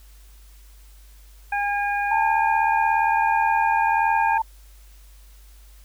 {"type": "harmonic tone", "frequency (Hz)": 813, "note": "G#5", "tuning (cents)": -37, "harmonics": [1, 2, 3], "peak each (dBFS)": [-23, -26, -30], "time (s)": [1.52, 4.38], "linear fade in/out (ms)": 5}
{"type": "tone with pitch glide", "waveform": "sine", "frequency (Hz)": [889, 895.7], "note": ["A5", "A5"], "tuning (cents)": [18, 31], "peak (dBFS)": -19, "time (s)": [2.11, 4.42], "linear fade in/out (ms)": 5, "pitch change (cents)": 13, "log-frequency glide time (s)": [2.5, 4.18]}
{"effects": ["added 50 Hz sine -45 dBFS peak until 5.84 s", "white hiss -56 dBFS RMS until 5.84 s"]}